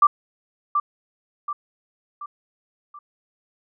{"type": "tone with echo", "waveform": "sine", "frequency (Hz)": 1174.7, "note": "D6", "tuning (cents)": 0, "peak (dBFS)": -10, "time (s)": [0.02, 0.07], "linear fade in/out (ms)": 5, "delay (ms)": 730, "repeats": 4, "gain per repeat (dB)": -7, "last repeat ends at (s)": 2.99, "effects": []}